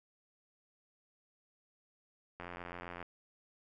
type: click train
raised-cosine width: 0.5 ms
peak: -29 dBFS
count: 56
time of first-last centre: 2.4-3.027 s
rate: 87.7 Hz
effects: none